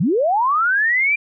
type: linear sweep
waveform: sine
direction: up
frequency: 130 to 2395 Hz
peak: -14 dBFS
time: 0-1.16 s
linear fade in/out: 10 ms
effects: none